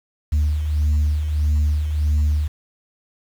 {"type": "beating tone pair", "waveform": "sine", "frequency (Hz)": [73.8, 75.4], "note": ["D2", "D2"], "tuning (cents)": [9, 46], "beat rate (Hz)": 1.6, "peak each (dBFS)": [-23, -15], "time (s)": [0.32, 2.48], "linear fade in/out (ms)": 10, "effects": ["tanh soft clip ceiling -13 dBFS", "7-bit"]}